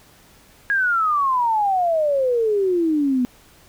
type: exponential sweep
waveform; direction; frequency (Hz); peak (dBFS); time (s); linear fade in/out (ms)
sine; down; 1661.2 to 243.1; -16; 0.7-3.25; 0
effects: pink hiss -51 dBFS RMS until 3.68 s